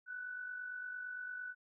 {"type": "tone with amplitude modulation", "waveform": "sine", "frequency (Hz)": 1489, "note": "F#6", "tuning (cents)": 11, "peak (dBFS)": -39, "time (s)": [0.06, 1.55], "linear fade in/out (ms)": 50, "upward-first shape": "sine", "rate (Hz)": 48.8, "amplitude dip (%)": 50, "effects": []}